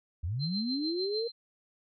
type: linear sweep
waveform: sine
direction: up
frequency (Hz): 73 to 474.2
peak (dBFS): -30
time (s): 0.23-1.28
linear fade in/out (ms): 10
type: tone with tremolo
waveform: sine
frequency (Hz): 4121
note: C8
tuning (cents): -27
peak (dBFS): -32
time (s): 0.39-1.32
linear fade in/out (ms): 50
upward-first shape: sine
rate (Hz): 6.7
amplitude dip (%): 70
effects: none